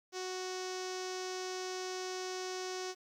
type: tone with low-pass filter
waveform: sawtooth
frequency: 370 Hz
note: F#4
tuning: in tune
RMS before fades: -40 dBFS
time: 0.12-2.95 s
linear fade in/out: 50 ms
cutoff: 5900 Hz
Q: 3.9
effects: 11-bit